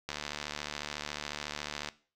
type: click train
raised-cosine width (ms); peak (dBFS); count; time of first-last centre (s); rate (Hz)
0.2; -18; 134; 0.09-1.887; 74
effects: noise-tail reverb RT60 0.4 s tail -18 dB re dry